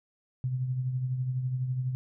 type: tone with tremolo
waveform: sine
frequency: 128 Hz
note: C3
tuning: 38 cents flat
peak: -25 dBFS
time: 0.44-1.95 s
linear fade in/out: 0 ms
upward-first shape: triangle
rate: 12 Hz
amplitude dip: 55%
effects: none